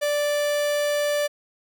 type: tone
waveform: 45% pulse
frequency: 586 Hz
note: D5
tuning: 4 cents flat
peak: -21 dBFS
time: 0.01-1.28 s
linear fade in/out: 20 ms
effects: none